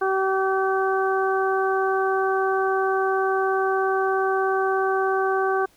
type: harmonic tone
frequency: 383.3 Hz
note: G4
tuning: 39 cents flat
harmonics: 1 / 2 / 3 / 4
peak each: -22 / -25 / -27 / -28 dBFS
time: 0.01-5.66 s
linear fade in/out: 10 ms
effects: pink hiss -58 dBFS RMS until 5.76 s